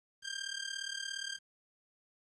15% pulse tone with amplitude modulation, 1590 Hz, G6, 24 cents sharp, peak -28 dBFS, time 0.22-1.39 s, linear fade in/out 50 ms, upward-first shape sine, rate 37.2 Hz, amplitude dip 80%, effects resampled to 24000 Hz + 11-bit

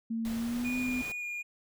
sine tone with pitch glide, 227 to 251.9 Hz, A#3 to B3, -46 to +34 cents, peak -30 dBFS, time 0.1-1.02 s, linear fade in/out 10 ms, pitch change +180 cents, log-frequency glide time 0.32-0.77 s
pink noise, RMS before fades -44 dBFS, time 0.25-1.12 s, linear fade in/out 0 ms
triangle tone with vibrato, 2437 Hz, D#7, 37 cents flat, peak -33 dBFS, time 0.64-1.43 s, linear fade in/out 20 ms, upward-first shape square, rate 2.6 Hz, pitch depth 9 cents each way
effects none

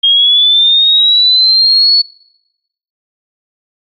sine linear sweep, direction up, 3227 to 4435 Hz, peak -5 dBFS, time 0.03-2.02 s, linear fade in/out 10 ms, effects noise-tail reverb RT60 0.9 s tail -25 dB re dry + AAC 64 kbps

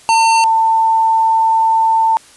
square / sine tone pair in turn, 903 / 895.2 Hz, A5 / A5, +45 / +30 cents, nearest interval unison, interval 15 cents, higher first, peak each -9 dBFS, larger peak neither, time 0.09-0.44 / 0.44-2.17 s, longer second, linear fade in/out 0 ms, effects white hiss -43 dBFS RMS until 2.36 s + resampled to 24000 Hz

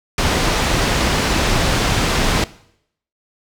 pink low-pass noise, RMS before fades -17 dBFS, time 0.18-2.44 s, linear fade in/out 2 ms, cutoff 6100 Hz, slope 12 dB/octave, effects noise-tail reverb RT60 0.7 s tail -19 dB re dry

